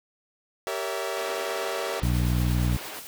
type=chord; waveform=sawtooth; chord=G diminished seventh; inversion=none; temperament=equal with one note detuned; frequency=392 / 466.2 / 567.7 / 659.3 Hz; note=G4 / Bb4 / Db5 / Fb5; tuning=0 / 0 / +41 / 0 cents; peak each=-30 dBFS; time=0.67-2 s; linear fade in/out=0 ms
type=band-pass noise; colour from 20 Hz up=pink; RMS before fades=-40 dBFS; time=1.17-2.99 s; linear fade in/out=0 ms; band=320 to 4800 Hz; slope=24 dB/octave
type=harmonic tone; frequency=60.5 Hz; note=B1; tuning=35 cents flat; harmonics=1 / 2 / 3 / 4 / 5; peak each=-24 / -25 / -30 / -36 / -36 dBFS; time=2.02-2.77 s; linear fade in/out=10 ms
type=noise with tremolo; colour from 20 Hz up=white; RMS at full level=-39 dBFS; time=2.03-3.07 s; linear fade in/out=0 ms; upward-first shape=sine; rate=8.7 Hz; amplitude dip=40%
effects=none